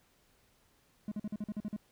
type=tone bursts; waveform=triangle; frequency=209.9 Hz; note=G#3; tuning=19 cents sharp; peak=-32 dBFS; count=9; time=1.08-1.764 s; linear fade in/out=2 ms; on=36 ms; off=45 ms; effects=pink hiss -69 dBFS RMS until 1.91 s